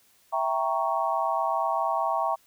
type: chord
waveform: sine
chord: E diminished seventh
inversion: none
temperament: equal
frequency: 659.3 / 784 / 932.3 / 1108.7 Hz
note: E5 / G5 / Bb5 / Db6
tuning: 0 / 0 / 0 / 0 cents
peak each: -29 dBFS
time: 0.32-2.36 s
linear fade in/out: 20 ms
effects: white hiss -62 dBFS RMS until 2.46 s